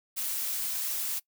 blue noise, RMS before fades -32 dBFS, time 0.16-1.2 s, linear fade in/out 20 ms, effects noise-tail reverb RT60 0.1 s tail -22 dB re dry

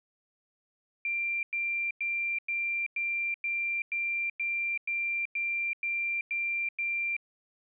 sine tone bursts, 2370 Hz, D7, 15 cents sharp, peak -28 dBFS, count 13, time 1.05-7.166 s, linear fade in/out 2 ms, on 380 ms, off 98 ms, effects none

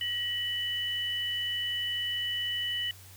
sine tone pair together, 1909.1 / 2976 Hz, A#6 / F#7, +41 / +9 cents, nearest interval minor sixth, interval 768 cents, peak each -36 / -30 dBFS, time 0.01-2.91 s, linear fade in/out 2 ms, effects added 94 Hz sine -51 dBFS peak until 3.16 s + white hiss -53 dBFS RMS until 3.16 s

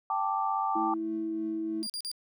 sine chord, G suspended second, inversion none, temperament equal, 784 / 880 / 1174.7 Hz, G5 / A5 / D6, 0 / 0 / 0 cents, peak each -31 dBFS, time 0.1-0.94 s, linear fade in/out 2 ms
sine tone with pitch glide, 327.1 to 325.2 Hz, E4 to E4, -13 to -23 cents, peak -30 dBFS, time 0.75-1.83 s, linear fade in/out 10 ms, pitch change -10 cents, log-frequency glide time 1.21-1.39 s
triangle tone with tremolo, 220.2 Hz, A3, 2 cents sharp, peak -36 dBFS, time 0.76-1.87 s, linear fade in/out 5 ms, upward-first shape triangle, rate 3.2 Hz, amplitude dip 55%
35% pulse tone bursts, 4793 Hz, D8, 34 cents sharp, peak -32 dBFS, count 3, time 1.83-2.115 s, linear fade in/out 0 ms, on 67 ms, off 42 ms
effects none

